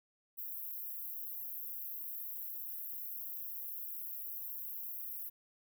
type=high-pass noise; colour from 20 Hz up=pink; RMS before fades=-43 dBFS; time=0.37-5.3 s; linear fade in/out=20 ms; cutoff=12000 Hz; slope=96 dB/octave; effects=none